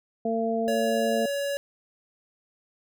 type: harmonic tone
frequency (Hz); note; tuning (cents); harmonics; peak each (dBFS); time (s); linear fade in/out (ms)
226.7; A#3; -48; 1 / 2 / 3; -28 / -28 / -28; 0.25-1.26; 5
type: tone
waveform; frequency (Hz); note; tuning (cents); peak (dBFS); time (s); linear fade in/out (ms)
square; 564; C#5; +30; -27; 0.68-1.57; 0
effects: none